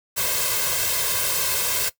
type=noise with comb filter; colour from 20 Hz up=white; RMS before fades=-23 dBFS; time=0.16-1.9 s; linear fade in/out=20 ms; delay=1.9 ms; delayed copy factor=+0.85; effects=noise-tail reverb RT60 0.1 s tail -18 dB re dry + high-pass 60 Hz 12 dB/octave